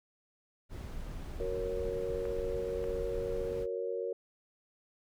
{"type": "noise", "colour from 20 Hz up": "brown", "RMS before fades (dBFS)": -41, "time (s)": [0.69, 3.67], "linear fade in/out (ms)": 50}
{"type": "chord", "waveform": "sine", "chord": "F# major", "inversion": "none", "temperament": "equal", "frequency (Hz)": [370, 466.2, 554.4], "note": ["F#4", "A#4", "C#5"], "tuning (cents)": [0, 0, 0], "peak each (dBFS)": [-39, -35, -39], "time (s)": [1.4, 4.13], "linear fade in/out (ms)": 2}
{"type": "clicks", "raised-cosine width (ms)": 0.5, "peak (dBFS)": -31, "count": 2, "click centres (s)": [2.254, 2.841]}
{"effects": []}